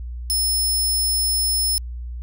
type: tone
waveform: 15% pulse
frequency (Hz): 5250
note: E8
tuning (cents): -8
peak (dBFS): -13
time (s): 0.3-1.78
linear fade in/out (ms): 0
effects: added 60 Hz sine -28 dBFS peak until 2.22 s